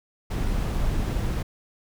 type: noise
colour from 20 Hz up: brown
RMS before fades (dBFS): -25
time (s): 0.3-1.43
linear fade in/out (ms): 10
effects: none